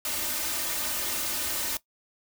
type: noise with comb filter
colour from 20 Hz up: white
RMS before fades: -30 dBFS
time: 0.05-1.77 s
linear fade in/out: 2 ms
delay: 3.3 ms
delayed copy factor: +0.75
effects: noise-tail reverb RT60 0.1 s tail -18 dB re dry